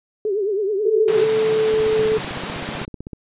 sine tone with vibrato, 406.5 Hz, G#4, 37 cents flat, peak -18 dBFS, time 0.25-1.24 s, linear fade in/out 2 ms, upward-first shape triangle, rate 9.3 Hz, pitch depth 150 cents each way
sine tone with pitch glide, 439.8 to 436 Hz, A4 to A4, -1 to -16 cents, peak -15 dBFS, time 0.85-2.18 s, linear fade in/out 10 ms, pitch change -15 cents, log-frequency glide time 1.05-1.92 s
pink high-pass noise, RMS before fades -28 dBFS, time 1.08-2.85 s, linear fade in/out 0 ms, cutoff 120 Hz, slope 96 dB/octave
click train, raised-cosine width 3 ms, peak -19 dBFS, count 23, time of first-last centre 1.74-3.132 s, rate 15.8 Hz
effects resampled to 8000 Hz

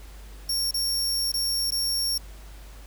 sawtooth tone with dropouts, 5510 Hz, F8, 24 cents flat, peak -21 dBFS, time 0.49-2.18 s, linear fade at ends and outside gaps 5 ms, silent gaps 0.711-0.741 / 1.319-1.339 / 1.707-1.72 s, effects added 50 Hz sine -41 dBFS peak until 2.86 s + pink hiss -51 dBFS RMS until 2.86 s

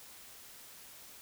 silence, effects white hiss -53 dBFS RMS until 1.21 s

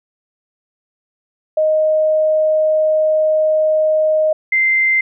sine tone pair in turn, 622.3 / 2083 Hz, D#5 / C7, 0 / -8 cents, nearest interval octave + major sixth, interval 2092 cents, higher second, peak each -11 / -11 dBFS, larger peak neither, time 1.57-4.33 / 4.52-5.01 s, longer first, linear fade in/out 5 ms, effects none

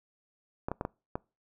clicks, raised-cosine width 1 ms, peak -18 dBFS, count 5, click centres 0.685 / 0.716 / 0.811 / 0.851 / 1.155 s, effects noise-tail reverb RT60 0.3 s tail -25 dB re dry

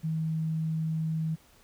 sine tone, 159.5 Hz, D#3, 43 cents sharp, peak -27 dBFS, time 0.03-1.36 s, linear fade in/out 20 ms, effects pink hiss -60 dBFS RMS until 1.63 s

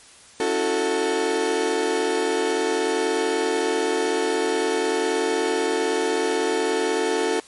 35% pulse tone cluster, 276.1 / 326.3 / 366.8 / 442.9 Hz, C#4 / E4 / F#4 / A4, -7 / -18 / -15 / +11 cents, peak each -29 / -27 / -24 / -21 dBFS, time 0.4-7.4 s, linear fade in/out 2 ms, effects white hiss -48 dBFS RMS until 7.47 s + MP3 48 kbps

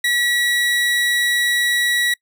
30% pulse tone, 1932 Hz, B6, 39 cents flat, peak -13 dBFS, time 0.04-2.14 s, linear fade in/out 5 ms, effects noise-tail reverb RT60 0.1 s tail -25 dB re dry

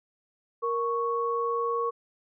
sine tone pair together, 467.6 / 1108.7 Hz, A#4 / C#6, +5 / 0 cents, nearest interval octave + minor third, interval 1495 cents, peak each -28 dBFS, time 0.62-1.91 s, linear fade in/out 20 ms, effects none

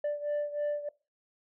sine beating tone pair, 587.3 / 590.5 Hz, D5 / D5, 0 / +9 cents, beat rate 3.2 Hz, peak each -29 / -33 dBFS, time 0.04-0.89 s, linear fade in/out 5 ms, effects noise-tail reverb RT60 0.3 s tail -22 dB re dry + tanh soft clip ceiling -27 dBFS

